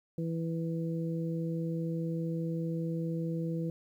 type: harmonic tone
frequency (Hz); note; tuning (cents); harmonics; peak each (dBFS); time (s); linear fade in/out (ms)
164.81; E3; 0; 1 / 2 / 3; -32 / -38 / -40; 0.18-3.7; 2
effects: 11-bit